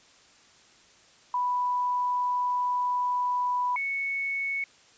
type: tone pair in turn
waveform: sine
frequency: 988 / 2212 Hz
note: B5 / C#7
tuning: 0 / -4 cents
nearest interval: octave + major second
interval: 1396 cents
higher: second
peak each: -24 / -27 dBFS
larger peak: first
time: 1.34-3.76 / 3.76-4.64 s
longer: first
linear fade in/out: 2 ms
effects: white hiss -57 dBFS RMS until 4.97 s + resampled to 16000 Hz